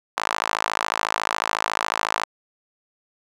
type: tone with high-pass filter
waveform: sawtooth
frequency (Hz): 54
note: A1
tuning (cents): -32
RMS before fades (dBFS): -25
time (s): 0.17-2.25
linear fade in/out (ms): 5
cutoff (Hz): 990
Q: 2
effects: low-pass 8000 Hz 12 dB/octave